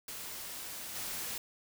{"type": "noise with level steps", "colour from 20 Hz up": "white", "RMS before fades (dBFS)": [-43, -39], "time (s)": [0.08, 1.38], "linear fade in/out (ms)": 2, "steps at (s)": 0.95, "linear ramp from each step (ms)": 10, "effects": []}